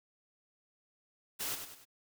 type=noise with echo; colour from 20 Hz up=white; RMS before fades=-37 dBFS; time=1.39-1.56 s; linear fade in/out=20 ms; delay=98 ms; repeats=3; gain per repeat=-7 dB; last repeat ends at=1.854 s; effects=none